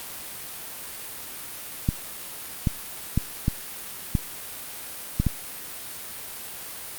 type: clicks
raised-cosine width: 5 ms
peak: -8 dBFS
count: 7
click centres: 1.889 / 2.672 / 3.176 / 3.481 / 4.152 / 5.2 / 5.267 s
effects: white hiss -37 dBFS RMS until 6.98 s + Opus 48 kbps